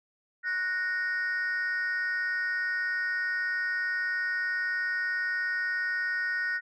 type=tone pair together; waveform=sine; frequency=1475 / 1858.4 Hz; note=F#6 / A#6; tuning=-6 / -6 cents; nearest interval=major third; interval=400 cents; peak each=-28 dBFS; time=0.43-6.61 s; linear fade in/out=50 ms; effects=tanh soft clip ceiling -24 dBFS